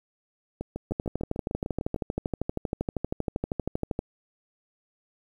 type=two click trains; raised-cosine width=2 ms; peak=-14 / -19 dBFS; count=40 / 10; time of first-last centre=0.92-3.991 / 0.61-1.961 s; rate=12.7 / 6.66 Hz; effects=9-bit